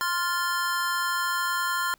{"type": "chord", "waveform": "square", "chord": "F major", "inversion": "second", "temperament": "just", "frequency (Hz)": [1047.7, 1396.9, 1746.1], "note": ["C6", "F6", "A6"], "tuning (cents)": [2, 0, -14], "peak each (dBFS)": [-29, -29, -33], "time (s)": [0.01, 1.94], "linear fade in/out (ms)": 0, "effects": ["pink hiss -63 dBFS RMS until 1.98 s"]}